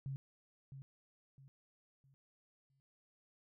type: tone with echo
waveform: sine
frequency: 135.9 Hz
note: C#3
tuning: 34 cents flat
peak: -39 dBFS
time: 0.06-0.16 s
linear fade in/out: 0 ms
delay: 660 ms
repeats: 4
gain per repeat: -9 dB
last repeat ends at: 2.8 s
effects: none